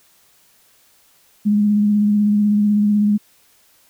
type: tone with vibrato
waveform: sine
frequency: 207.7 Hz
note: G#3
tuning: in tune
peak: -12 dBFS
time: 1.45-3.18 s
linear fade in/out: 20 ms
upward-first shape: sine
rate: 16 Hz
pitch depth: 22 cents each way
effects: white hiss -55 dBFS RMS until 3.89 s